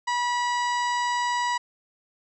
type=harmonic tone; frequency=972 Hz; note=B5; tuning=28 cents flat; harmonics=1 / 2 / 3 / 4 / 5 / 6 / 7 / 8; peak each=-24 / -30 / -38 / -39 / -39 / -45 / -46 / -41 dBFS; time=0.07-1.58 s; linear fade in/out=10 ms; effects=none